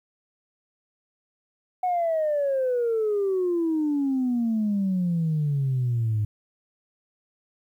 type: exponential sweep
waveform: sine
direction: down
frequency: 740 to 103.83 Hz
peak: -20 dBFS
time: 1.83-6.25 s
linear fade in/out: 5 ms
effects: tanh soft clip ceiling -18 dBFS + 10-bit